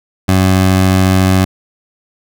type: tone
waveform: 20% pulse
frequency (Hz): 94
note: F#2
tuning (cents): +28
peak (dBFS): -3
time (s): 0.28-1.45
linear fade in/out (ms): 10
effects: none